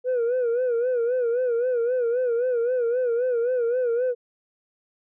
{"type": "tone with vibrato", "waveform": "sine", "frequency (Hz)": 486.1, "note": "B4", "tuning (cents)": -28, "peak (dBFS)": -18, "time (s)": [0.04, 4.15], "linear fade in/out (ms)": 50, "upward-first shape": "sine", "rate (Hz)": 3.8, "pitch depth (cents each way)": 93, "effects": ["tanh soft clip ceiling -19 dBFS"]}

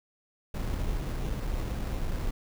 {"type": "noise with sample-and-hold", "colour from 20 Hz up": "brown", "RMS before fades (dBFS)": -31, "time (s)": [0.54, 2.31], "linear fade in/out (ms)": 5, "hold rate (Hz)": 3150, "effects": []}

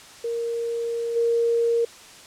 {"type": "tone with level steps", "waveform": "sine", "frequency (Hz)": 466.2, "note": "A#4", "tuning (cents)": 0, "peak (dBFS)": [-24, -18], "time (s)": [0.24, 1.85], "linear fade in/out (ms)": 5, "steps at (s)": 1.15, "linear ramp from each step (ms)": 20, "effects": ["white hiss -45 dBFS RMS until 2.26 s", "low-pass 8000 Hz 12 dB/octave"]}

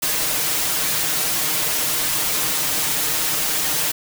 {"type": "noise with comb filter", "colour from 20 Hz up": "white", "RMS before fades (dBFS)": -21, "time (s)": [0.02, 3.92], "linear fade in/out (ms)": 10, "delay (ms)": 6.5, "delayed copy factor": 0.75, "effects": []}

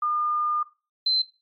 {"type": "tone pair in turn", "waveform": "sine", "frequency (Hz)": [1211, 4085], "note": ["D#6", "C8"], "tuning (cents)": [-47, -42], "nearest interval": "octave + major sixth", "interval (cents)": 2105, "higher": "second", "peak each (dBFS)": [-22, -19], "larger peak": "second", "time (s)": [[0.02, 0.63], [1.06, 1.22]], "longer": "first", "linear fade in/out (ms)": 5, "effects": ["noise-tail reverb RT60 0.3 s tail -17 dB re dry", "MP3 32 kbps"]}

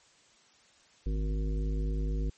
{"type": "harmonic tone", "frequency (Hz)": 51.91, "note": "G#1", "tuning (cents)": 0, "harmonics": [1, 3, 5, 7, 9], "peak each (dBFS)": [-28, -38, -42, -45, -47], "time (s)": [1.06, 2.3], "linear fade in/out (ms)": 5, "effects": ["white hiss -62 dBFS RMS until 2.37 s", "MP3 32 kbps"]}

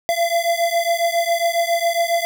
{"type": "beating tone pair", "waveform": "square", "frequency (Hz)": [677, 684.3], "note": ["E5", "F5"], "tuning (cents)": [46, -35], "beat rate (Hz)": 7.3, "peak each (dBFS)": [-20, -21], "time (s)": [0.09, 2.25], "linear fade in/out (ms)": 0, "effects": []}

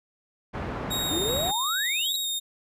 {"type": "low-pass noise", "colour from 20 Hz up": "pink", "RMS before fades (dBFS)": -31, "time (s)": [0.53, 1.52], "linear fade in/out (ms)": 20, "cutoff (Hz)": 1500, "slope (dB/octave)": 12}
{"type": "tone with vibrato", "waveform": "sawtooth", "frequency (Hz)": 3729, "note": "A#7", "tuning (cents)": 0, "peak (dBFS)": -24, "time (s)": [0.9, 2.4], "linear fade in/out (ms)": 20, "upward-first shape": "square", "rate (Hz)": 2.6, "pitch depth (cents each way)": 19}
{"type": "exponential sweep", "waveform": "sine", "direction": "up", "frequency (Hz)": [293.7, 4047], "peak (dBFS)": -27, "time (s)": [1.11, 2.16], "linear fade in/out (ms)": 2}
{"effects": ["high-pass 60 Hz 12 dB/octave"]}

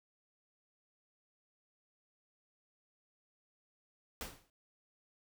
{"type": "noise with exponential decay", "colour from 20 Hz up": "pink", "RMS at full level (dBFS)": -39, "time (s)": [4.21, 4.5], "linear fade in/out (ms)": 1, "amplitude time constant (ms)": 61, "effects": []}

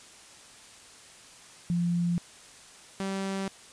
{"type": "tone pair in turn", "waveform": ["sine", "sawtooth"], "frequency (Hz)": [173.1, 193.88], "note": ["F3", "G3"], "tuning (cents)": [-15, -19], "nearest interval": "major second", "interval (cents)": 196, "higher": "second", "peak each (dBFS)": [-24, -26], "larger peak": "first", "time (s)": [[1.7, 2.18], [3, 3.48]], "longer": "neither", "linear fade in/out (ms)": 0, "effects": ["white hiss -51 dBFS RMS until 3.72 s", "resampled to 22050 Hz"]}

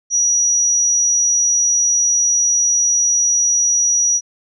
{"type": "tone", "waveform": "sine", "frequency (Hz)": 5810, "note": "F#8", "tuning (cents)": -32, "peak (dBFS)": -12, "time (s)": [0.1, 4.21], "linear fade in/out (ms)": 50, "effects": []}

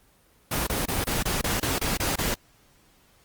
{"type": "noise bursts", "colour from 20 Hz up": "pink", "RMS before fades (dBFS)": -26, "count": 10, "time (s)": [0.51, 2.344], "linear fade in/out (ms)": 5, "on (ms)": 160, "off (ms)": 26, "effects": ["pink hiss -60 dBFS RMS until 3.24 s", "Opus 24 kbps"]}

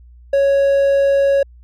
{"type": "tone", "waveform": "triangle", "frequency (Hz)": 554.4, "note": "C#5", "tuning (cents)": 0, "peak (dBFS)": -9, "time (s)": [0.33, 1.43], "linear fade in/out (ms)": 5, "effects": ["added 60 Hz sine -40 dBFS peak until 1.63 s"]}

